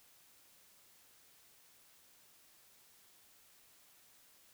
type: silence
effects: white hiss -65 dBFS RMS until 4.53 s